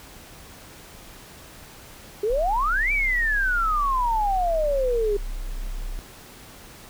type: exponential two-way sweep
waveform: sine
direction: up then down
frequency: 398.5 to 2353 to 398.5 Hz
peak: -20 dBFS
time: 2.23-5.17 s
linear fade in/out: 5 ms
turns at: 2.92 s
type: tone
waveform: sine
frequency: 32.33 Hz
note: C1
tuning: 20 cents flat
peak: -27 dBFS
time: 2.3-5.99 s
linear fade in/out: 0 ms
effects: pink hiss -45 dBFS RMS until 6.89 s